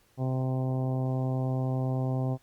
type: harmonic tone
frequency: 130 Hz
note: C3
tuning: 11 cents flat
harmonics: 1 / 2 / 3 / 4 / 5 / 6 / 7 / 8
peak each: -27 / -34 / -40 / -40 / -40 / -42 / -49 / -50 dBFS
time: 0.17-2.38 s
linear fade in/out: 50 ms
effects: pink hiss -65 dBFS RMS until 2.42 s + Opus 48 kbps